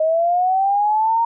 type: linear sweep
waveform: sine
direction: up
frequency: 623 to 932.3 Hz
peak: -14 dBFS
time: 0-1.25 s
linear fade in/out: 5 ms
effects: none